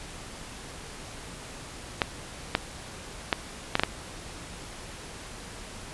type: clicks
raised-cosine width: 0.3 ms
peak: -5 dBFS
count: 6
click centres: 2.018 / 2.551 / 3.328 / 3.754 / 3.796 / 3.835 s
effects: pink hiss -42 dBFS RMS until 5.93 s + resampled to 24000 Hz